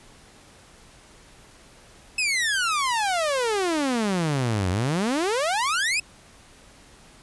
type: exponential two-way sweep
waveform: sawtooth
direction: down then up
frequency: 2631 to 87.6 to 2631 Hz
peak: -18 dBFS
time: 2.18-6 s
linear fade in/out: 5 ms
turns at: 4.7 s
effects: pink hiss -51 dBFS RMS until 7.22 s + resampled to 24000 Hz